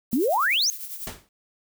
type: noise with tremolo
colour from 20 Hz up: violet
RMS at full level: -33 dBFS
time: 0.11-1.09 s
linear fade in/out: 20 ms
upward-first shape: triangle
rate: 10 Hz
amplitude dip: 65%
type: exponential sweep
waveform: sine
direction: up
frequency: 219.3 to 6630 Hz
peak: -19 dBFS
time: 0.13-0.7 s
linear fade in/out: 0 ms
type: noise with exponential decay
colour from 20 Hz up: pink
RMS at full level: -30 dBFS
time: 1.07-1.29 s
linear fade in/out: 2 ms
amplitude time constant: 47 ms
effects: none